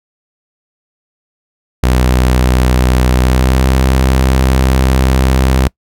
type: tone with pitch glide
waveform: sawtooth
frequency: 62.9 to 65.16 Hz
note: B1 to C2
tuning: +32 to -7 cents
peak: -4 dBFS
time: 1.83-5.68 s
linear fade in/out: 5 ms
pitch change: +61 cents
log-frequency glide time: 3.19-3.65 s
effects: noise-tail reverb RT60 0.1 s tail -25 dB re dry